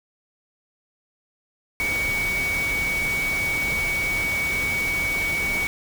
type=tone in noise; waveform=sine; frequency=2247 Hz; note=C#7; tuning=23 cents sharp; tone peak=-22 dBFS; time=1.8-5.67 s; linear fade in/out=0 ms; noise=pink; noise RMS=-31 dBFS; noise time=1.8-5.67 s; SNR=+6 dB; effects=none